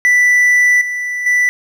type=tone with level steps; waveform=triangle; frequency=1975.5 Hz; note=B6; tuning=in tune; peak=-6 / -16 / -8 dBFS; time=0.05-1.49 s; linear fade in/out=0 ms; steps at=0.81 / 1.26 s; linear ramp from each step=5 ms; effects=none